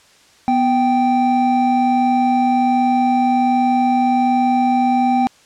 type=tone pair together; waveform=triangle; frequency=246.9 / 782 Hz; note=B3 / G5; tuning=0 / -4 cents; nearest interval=octave + minor sixth; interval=1996 cents; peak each=-14 / -13 dBFS; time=0.48-5.27 s; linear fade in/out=0 ms; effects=white hiss -50 dBFS RMS until 5.45 s + low-pass 7000 Hz 12 dB/octave